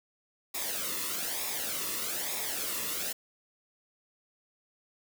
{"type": "noise with flanger", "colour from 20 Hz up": "white", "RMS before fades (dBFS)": -34, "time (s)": [0.54, 3.13], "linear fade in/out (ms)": 10, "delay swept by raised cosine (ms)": [0.66, 1.31], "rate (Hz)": 1.1, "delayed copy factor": -0.65, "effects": []}